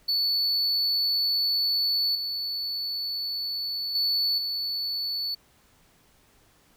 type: tone with level steps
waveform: triangle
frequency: 4455 Hz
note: C#8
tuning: 8 cents sharp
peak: -21 / -27 / -21 / -26 dBFS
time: 0.08-5.35 s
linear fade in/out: 10 ms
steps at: 2.15 / 3.95 / 4.38 s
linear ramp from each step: 2 ms
effects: pink hiss -61 dBFS RMS until 6.76 s